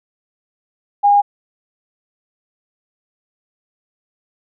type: tone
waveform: sine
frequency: 814 Hz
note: G#5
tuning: 35 cents flat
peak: -8 dBFS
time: 1.03-1.22 s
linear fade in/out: 20 ms
effects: none